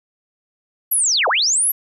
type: linear two-way sweep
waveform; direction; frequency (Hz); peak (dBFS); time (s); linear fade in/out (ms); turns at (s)
sine; down then up; 12000 to 436.8 to 12000; -14; 0.91-1.72; 10; 1.28
effects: none